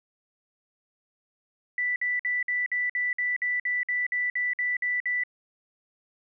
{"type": "tone bursts", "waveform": "sine", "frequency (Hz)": 1975.5, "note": "B6", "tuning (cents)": 0, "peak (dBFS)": -24, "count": 15, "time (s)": [1.78, 5.236], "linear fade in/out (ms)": 2, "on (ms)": 180, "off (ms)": 54, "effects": []}